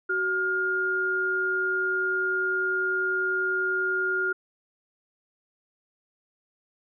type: tone pair together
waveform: sine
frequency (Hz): 374.8 / 1415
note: F#4 / F6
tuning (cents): +22 / +22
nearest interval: octave + major seventh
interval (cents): 2300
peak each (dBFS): -30 / -24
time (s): 0.09-4.33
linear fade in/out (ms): 10
effects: none